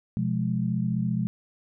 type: chord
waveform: sine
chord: F diminished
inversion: second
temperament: just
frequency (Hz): 125.72 / 174.61 / 209.5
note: Cb3 / F3 / Ab3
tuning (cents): +31 / 0 / +15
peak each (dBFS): -28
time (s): 0.17-1.27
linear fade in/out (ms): 0
effects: none